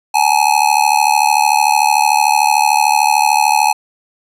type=tone with amplitude modulation; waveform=square; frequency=848 Hz; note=G#5; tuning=36 cents sharp; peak=-6 dBFS; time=0.14-3.73 s; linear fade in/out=10 ms; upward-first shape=sine; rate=73.4 Hz; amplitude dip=100%; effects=resampled to 32000 Hz